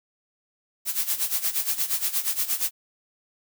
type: noise with tremolo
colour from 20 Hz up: blue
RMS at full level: -23 dBFS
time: 0.85-2.71 s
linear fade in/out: 50 ms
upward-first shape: sine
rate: 8.5 Hz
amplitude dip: 80%
effects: none